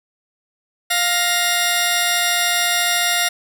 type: tone pair together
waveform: 10% pulse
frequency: 702 / 1874.1 Hz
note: F5 / A#6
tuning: +9 / +9 cents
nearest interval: octave + perfect fourth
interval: 1700 cents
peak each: -10 dBFS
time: 0.9-3.29 s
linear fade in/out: 10 ms
effects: none